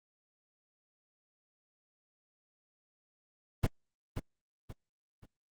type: noise with echo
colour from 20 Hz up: brown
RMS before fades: -26 dBFS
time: 3.63-3.67 s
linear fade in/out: 10 ms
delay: 530 ms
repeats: 3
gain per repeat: -9 dB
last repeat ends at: 5.26 s
effects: Opus 24 kbps